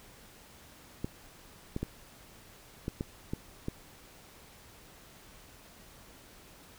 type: clicks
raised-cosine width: 3 ms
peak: -20 dBFS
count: 7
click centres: 1.045 / 1.764 / 1.83 / 2.881 / 3.009 / 3.335 / 3.684 s
effects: pink hiss -55 dBFS RMS until 6.78 s

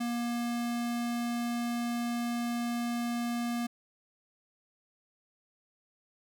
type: tone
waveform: square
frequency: 237.7 Hz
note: A#3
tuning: 34 cents sharp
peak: -31 dBFS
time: 0-3.67 s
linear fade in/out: 10 ms
effects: none

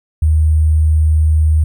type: tone with sample-and-hold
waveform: sine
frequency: 77.78 Hz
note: D#2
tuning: in tune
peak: -8 dBFS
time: 0.22-1.64 s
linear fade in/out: 5 ms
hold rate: 8820 Hz
effects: none

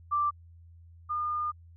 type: tone pair in turn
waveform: sine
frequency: 1176 / 1213.3 Hz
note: D6 / D#6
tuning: +2 / -44 cents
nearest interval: minor second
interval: 54 cents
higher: second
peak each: -24 / -28 dBFS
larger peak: first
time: 0.11-0.31 / 1.09-1.52 s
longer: second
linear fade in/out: 20 ms
effects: added 84 Hz sine -50 dBFS peak until 1.76 s

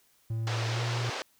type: tone with pitch glide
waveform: triangle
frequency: 112.8 to 118.75 Hz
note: A2 to A#2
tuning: +44 to +33 cents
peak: -27 dBFS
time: 0.3-1.1 s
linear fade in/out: 5 ms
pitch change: +89 cents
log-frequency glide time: 0.64-0.81 s
type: band-pass noise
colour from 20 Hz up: pink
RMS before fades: -36 dBFS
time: 0.47-1.22 s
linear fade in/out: 0 ms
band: 370 to 5900 Hz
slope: 24 dB/octave
effects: white hiss -66 dBFS RMS until 1.39 s

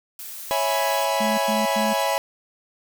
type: noise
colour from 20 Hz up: blue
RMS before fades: -36 dBFS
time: 0.19-1.05 s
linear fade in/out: 2 ms
type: chord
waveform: 45% pulse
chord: C# minor seventh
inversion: none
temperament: equal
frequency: 554.4 / 659.3 / 830.6 / 987.8 Hz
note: C#5 / E5 / G#5 / B5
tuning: 0 / 0 / 0 / 0 cents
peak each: -26 dBFS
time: 0.51-2.18 s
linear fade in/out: 0 ms
type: tone bursts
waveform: sine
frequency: 214.7 Hz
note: A3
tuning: 42 cents flat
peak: -24 dBFS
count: 3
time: 1.2-1.936 s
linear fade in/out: 10 ms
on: 180 ms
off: 98 ms
effects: none

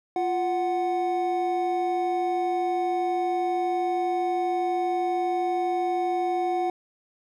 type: tone pair together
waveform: triangle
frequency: 349.2 / 739.9 Hz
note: F4 / F#5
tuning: 0 / 0 cents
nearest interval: octave + minor second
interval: 1300 cents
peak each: -25 / -23 dBFS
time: 0.16-6.7 s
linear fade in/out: 2 ms
effects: none

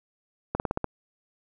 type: slowing click train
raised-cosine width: 1 ms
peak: -12 dBFS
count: 6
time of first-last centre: 0.55-0.843 s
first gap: 49 ms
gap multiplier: 1.09
effects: none

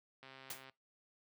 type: click train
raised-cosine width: 0.3 ms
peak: -38 dBFS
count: 63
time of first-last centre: 0.23-0.696 s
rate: 133 Hz
type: noise with exponential decay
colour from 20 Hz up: white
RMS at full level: -39 dBFS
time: 0.5-0.65 s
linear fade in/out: 5 ms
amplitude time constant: 31 ms
effects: noise-tail reverb RT60 0.2 s tail -22 dB re dry + high-pass 100 Hz 12 dB/octave

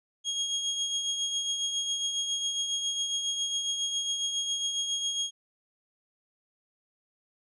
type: tone with tremolo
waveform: 30% pulse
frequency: 3275 Hz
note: G#7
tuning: 25 cents flat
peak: -23 dBFS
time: 0.24-5.31 s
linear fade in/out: 50 ms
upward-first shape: triangle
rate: 7.3 Hz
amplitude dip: 50%
effects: resampled to 24000 Hz

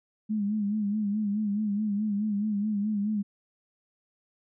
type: tone with vibrato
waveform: sine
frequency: 208.3 Hz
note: G#3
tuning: 5 cents sharp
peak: -25 dBFS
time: 0.29-3.23 s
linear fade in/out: 20 ms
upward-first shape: sine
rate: 4.7 Hz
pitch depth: 70 cents each way
effects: none

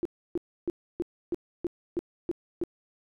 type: tone bursts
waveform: sine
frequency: 345.7 Hz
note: F4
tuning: 18 cents flat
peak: -25 dBFS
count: 9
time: 0.03-2.637 s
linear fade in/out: 0 ms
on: 23 ms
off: 300 ms
effects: none

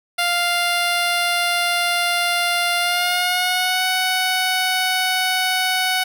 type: tone with pitch glide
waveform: 10% pulse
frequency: 698.5 to 744.3 Hz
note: F5 to F#5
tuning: 0 to +10 cents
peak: -9 dBFS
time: 0.18-6.04 s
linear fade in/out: 10 ms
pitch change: +110 cents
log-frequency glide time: 2.79-3.85 s
effects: none

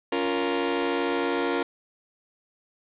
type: chord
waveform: sawtooth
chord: Bb minor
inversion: first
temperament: just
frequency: 279.7 / 349.6 / 466.2 Hz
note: Db4 / F4 / Bb4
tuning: +16 / +2 / 0 cents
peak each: -25 / -24 / -24 dBFS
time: 0.12-1.63 s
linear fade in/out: 5 ms
effects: resampled to 8000 Hz + 7-bit

